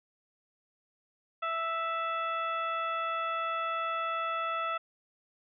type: harmonic tone with a mistuned harmonic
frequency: 659.3 Hz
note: E5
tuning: in tune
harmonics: 1 / 2 / 3 / 4 / 5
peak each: -38 / -31 / -43 / -41 / -47 dBFS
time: 1.42-4.78 s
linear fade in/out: 10 ms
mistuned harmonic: 5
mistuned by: +52 cents
effects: none